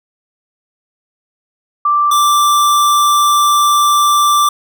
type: tone pair in turn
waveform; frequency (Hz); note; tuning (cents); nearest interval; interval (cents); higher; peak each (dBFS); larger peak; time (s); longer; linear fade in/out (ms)
sine / square; 1174.7 / 1174.7; D6 / D6; 0 / 0; unison; 0; neither; -9; neither; 1.85-2.11 / 2.11-4.49; second; 5
effects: none